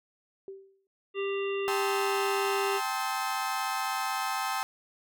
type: tone with exponential decay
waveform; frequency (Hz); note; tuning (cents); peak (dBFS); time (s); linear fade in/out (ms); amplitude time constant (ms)
sine; 388.5; G4; -16; -36; 0.48-0.87; 1; 84
type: harmonic tone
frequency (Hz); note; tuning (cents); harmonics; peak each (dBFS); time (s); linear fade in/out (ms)
395.2; G4; +14; 1 / 3 / 5 / 7 / 9; -29 / -40 / -44 / -38 / -48; 1.14-2.81; 50
type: chord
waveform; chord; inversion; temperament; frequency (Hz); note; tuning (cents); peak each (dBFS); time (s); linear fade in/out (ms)
35% pulse; A minor seventh; third; equal with one note detuned; 784 / 880 / 1046.5 / 1284.7; G5 / A5 / C6 / E6; 0 / 0 / 0 / -45; -32 / -34 / -34 / -33; 1.68-4.63; 0
effects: none